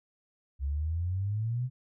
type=exponential sweep; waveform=sine; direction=up; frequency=66.7 to 130 Hz; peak=-28 dBFS; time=0.59-1.7 s; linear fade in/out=50 ms; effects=none